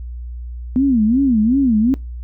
sine tone with vibrato, 243.1 Hz, B3, 27 cents flat, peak -11 dBFS, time 0.76-1.94 s, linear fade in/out 0 ms, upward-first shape sine, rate 2.7 Hz, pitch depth 240 cents each way, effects noise-tail reverb RT60 0.2 s tail -21 dB re dry + added 60 Hz sine -26 dBFS peak until 2.23 s

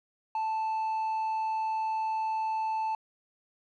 triangle tone with quantisation, 880 Hz, A5, in tune, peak -26 dBFS, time 0.35-2.95 s, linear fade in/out 2 ms, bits 9, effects low-pass 4000 Hz 12 dB/octave

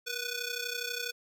10% pulse ring-modulated tone, 987.8 Hz, B5, in tune, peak -22 dBFS, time 0.06-1.12 s, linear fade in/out 20 ms, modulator 510 Hz, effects none

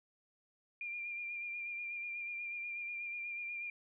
sine tone with vibrato, 2396 Hz, D7, 34 cents sharp, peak -39 dBFS, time 0.81-3.7 s, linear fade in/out 2 ms, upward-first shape sine, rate 8.2 Hz, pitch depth 28 cents each way, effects none

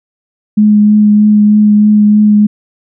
sine tone with vibrato, 210 Hz, G#3, 19 cents sharp, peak -3 dBFS, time 0.57-2.47 s, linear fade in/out 10 ms, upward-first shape triangle, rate 3.2 Hz, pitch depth 15 cents each way, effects none

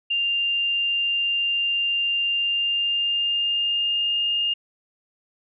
sine tone with pitch glide, 2794 to 2826 Hz, F7 to F7, 0 to +20 cents, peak -20 dBFS, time 0.1-4.54 s, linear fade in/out 10 ms, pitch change +20 cents, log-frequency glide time 2.29-4.23 s, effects none

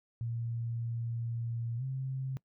sine tone with pitch glide, 116.54 to 132.33 Hz, A#2 to C3, 0 to +20 cents, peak -33 dBFS, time 0.21-2.37 s, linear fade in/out 0 ms, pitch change +220 cents, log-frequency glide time 1.77-1.83 s, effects noise-tail reverb RT60 0.1 s tail -22 dB re dry

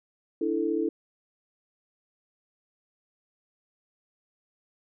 sine chord, D suspended second, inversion none, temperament equal, 293.7 / 329.6 / 440 Hz, D4 / E4 / A4, 0 / 0 / 0 cents, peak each -31 / -27 / -29 dBFS, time 0.41-0.89 s, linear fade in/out 5 ms, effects none

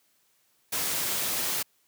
white noise, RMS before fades -29 dBFS, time 0.72-1.63 s, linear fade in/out 10 ms, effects white hiss -68 dBFS RMS until 1.87 s + high-pass 80 Hz 12 dB/octave

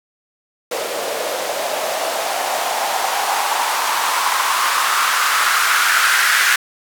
blue noise with band-pass filter sweep, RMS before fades -18 dBFS, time 0.71-6.56 s, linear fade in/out 5 ms, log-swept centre 500 to 1600 Hz, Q 3.5, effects none

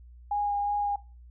sine tone with vibrato, 818 Hz, G#5, 26 cents flat, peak -25 dBFS, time 0.31-0.96 s, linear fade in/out 5 ms, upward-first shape sine, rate 2.8 Hz, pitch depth 11 cents each way, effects noise-tail reverb RT60 0.3 s tail -19 dB re dry + added 60 Hz sine -47 dBFS peak until 1.3 s

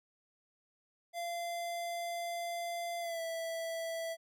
square tone with pitch glide, 688 to 659.6 Hz, F5 to E5, -26 to +1 cents, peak -37 dBFS, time 1.13-4.17 s, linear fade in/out 50 ms, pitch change -73 cents, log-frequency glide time 3-3.21 s, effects none

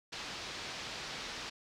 white low-pass noise, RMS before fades -43 dBFS, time 0.12-1.5 s, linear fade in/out 10 ms, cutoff 5200 Hz, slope 24 dB/octave, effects none

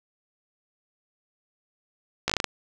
slowing click train, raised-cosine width 0.2 ms, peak -6 dBFS, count 7, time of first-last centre 2.28-2.443 s, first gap 16 ms, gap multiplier 1.21, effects none

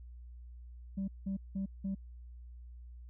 sine tone bursts, 194.1 Hz, G3, 17 cents flat, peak -31 dBFS, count 4, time 0.97-1.95 s, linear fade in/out 10 ms, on 110 ms, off 180 ms, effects tanh soft clip ceiling -31 dBFS + added 60 Hz sine -47 dBFS peak until 3.09 s

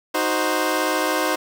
15% pulse chord, C diminished, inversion first, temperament equal, 311.1 / 370 / 523.3 Hz, Eb4 / Gb4 / C5, 0 / 0 / 0 cents, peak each -17 / -19 / -17 dBFS, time 0.14-1.36 s, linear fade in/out 10 ms, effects 8-bit

